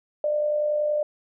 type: tone with amplitude modulation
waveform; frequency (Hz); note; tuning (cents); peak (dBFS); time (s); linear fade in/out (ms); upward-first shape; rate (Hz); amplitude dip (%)
sine; 598; D5; +31; -19; 0.24-1.03; 2; sine; 50.5; 40
effects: none